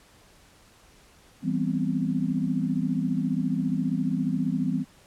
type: chord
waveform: sine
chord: C major seventh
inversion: first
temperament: equal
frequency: 164.81 / 196 / 246.9 / 261.6 Hz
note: E3 / G3 / B3 / C4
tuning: 0 / 0 / 0 / 0 cents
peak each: -29 dBFS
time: 1.42-4.85 s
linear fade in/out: 50 ms
effects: pink hiss -56 dBFS RMS until 5.06 s + low-pass 11000 Hz 12 dB/octave